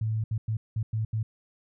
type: tone bursts at uneven times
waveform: sine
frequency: 110 Hz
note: A2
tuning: in tune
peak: -25 dBFS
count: 6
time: 0.01-0.24 / 0.31-0.38 / 0.48-0.57 / 0.76-0.83 / 0.93-1.05 / 1.13-1.23 s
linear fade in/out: 5 ms
effects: none